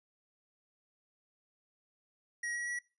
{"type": "tone with pitch steps", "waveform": "square", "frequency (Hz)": [1900, 1916.5, 1933.2], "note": ["A#6", "A#6", "B6"], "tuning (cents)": [33, 47, -38], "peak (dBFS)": -36, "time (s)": [2.43, 2.79], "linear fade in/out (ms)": 5, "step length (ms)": 120, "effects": ["noise-tail reverb RT60 0.3 s tail -21 dB re dry", "resampled to 24000 Hz"]}